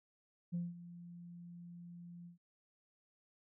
sine tone with ADSR envelope, 173.2 Hz, F3, 14 cents flat, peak -33 dBFS, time 0.52-2.38 s, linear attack 26 ms, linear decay 190 ms, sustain -16 dB, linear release 120 ms, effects tanh soft clip ceiling -32 dBFS

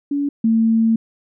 sine tone pair in turn, 284.7 / 225.2 Hz, C#4 / A3, +46 / +40 cents, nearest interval major third, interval 406 cents, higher first, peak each -17 / -12 dBFS, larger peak second, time 0.11-0.29 / 0.44-0.96 s, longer second, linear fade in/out 5 ms, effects none

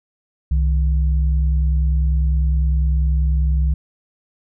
sine tone pair together, 65.41 / 155.57 Hz, C2 / D#3, 0 / 0 cents, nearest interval octave + minor third, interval 1500 cents, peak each -14 / -25 dBFS, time 0.51-3.74 s, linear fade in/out 5 ms, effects none

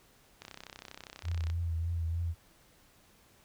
click train, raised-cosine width 0.2 ms, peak -27 dBFS, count 36, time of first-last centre 0.42-1.5 s, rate 32.4 Hz
sine tone with vibrato, 83.6 Hz, E2, 25 cents sharp, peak -30 dBFS, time 1.23-2.35 s, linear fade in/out 50 ms, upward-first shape triangle, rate 3.3 Hz, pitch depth 49 cents each way
effects pink hiss -63 dBFS RMS until 3.44 s

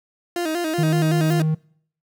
30% pulse tone with vibrato, 331.1 Hz, E4, 8 cents sharp, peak -19 dBFS, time 0.36-1.42 s, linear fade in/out 2 ms, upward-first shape square, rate 5.3 Hz, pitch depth 88 cents each way
triangle tone, 156.8 Hz, D#3, 14 cents sharp, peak -15 dBFS, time 0.78-1.55 s, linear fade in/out 10 ms
violet noise with exponential growth, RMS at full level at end -34 dBFS, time 1.15-1.33 s, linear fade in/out 5 ms, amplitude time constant 37 ms
effects noise-tail reverb RT60 0.6 s tail -24 dB re dry

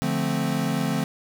square chord, D minor seventh, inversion none, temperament equal, 146.83 / 174.61 / 220 / 261.6 Hz, D3 / F3 / A3 / C4, 0 / 0 / 0 / 0 cents, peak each -29 dBFS, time 0.02-1.04 s, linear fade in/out 0 ms, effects none

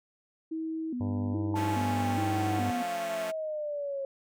sine tone with vibrato, 281 Hz, C#4, 24 cents sharp, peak -31 dBFS, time 0.51-2.83 s, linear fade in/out 10 ms, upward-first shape square, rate 1.2 Hz, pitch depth 230 cents each way
harmonic tone, 99.6 Hz, G2, 28 cents sharp, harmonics 1 / 2 / 3 / 4 / 5 / 6 / 7 / 8 / 9 / 10, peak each -31 / -42 / -41 / -47 / -47 / -47 / -51 / -53 / -51 / -53 dBFS, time 1-2.71 s, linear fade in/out 10 ms
sine linear sweep, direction down, 880 to 542 Hz, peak -31 dBFS, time 1.54-4.05 s, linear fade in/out 2 ms
5% pulse chord, F augmented, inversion none, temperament equal, 174.61 / 220 / 277.2 Hz, F3 / A3 / C#4, 0 / 0 / 0 cents, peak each -30 dBFS, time 1.55-3.32 s, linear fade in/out 20 ms
effects none

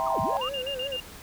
sine chord, C dominant seventh, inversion first, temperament just, 654.1 / 784.9 / 941.9 / 1046.5 Hz, E5 / G5 / Bb5 / C6, -14 / +2 / +18 / 0 cents, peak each -30 dBFS, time 0-0.37 s, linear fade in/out 0 ms
sine linear two-way sweep, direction down then up, 1318.5 to 64.3 to 1318.5 Hz, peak -30 dBFS, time 0.06-0.49 s, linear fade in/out 10 ms, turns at 0.21 s
triangle tone with vibrato, 532 Hz, C5, 29 cents sharp, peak -30 dBFS, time 0.31-0.97 s, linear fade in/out 10 ms, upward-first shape sine, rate 5.7 Hz, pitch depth 99 cents each way
sine tone bursts, 2808 Hz, F7, 9 cents sharp, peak -30 dBFS, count 5, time 0.41-1.002 s, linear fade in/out 5 ms, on 84 ms, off 43 ms
effects pink hiss -45 dBFS RMS until 1.22 s

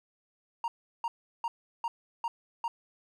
triangle tone bursts, 932.3 Hz, A#5, in tune, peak -27 dBFS, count 6, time 0.64-2.68 s, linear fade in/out 2 ms, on 40 ms, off 360 ms, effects none

